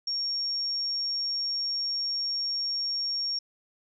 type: tone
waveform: sine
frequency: 5540 Hz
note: F8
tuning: 15 cents flat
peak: -27 dBFS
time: 0.07-3.39 s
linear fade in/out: 5 ms
effects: none